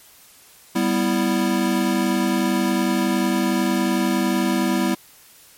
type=chord; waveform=square; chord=E minor; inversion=first; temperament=equal; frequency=196 / 246.9 / 329.6 Hz; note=G3 / B3 / E4; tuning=0 / 0 / 0 cents; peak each=-23 dBFS; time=0.75-4.95 s; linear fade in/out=10 ms; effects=white hiss -49 dBFS RMS until 5.57 s + MP3 64 kbps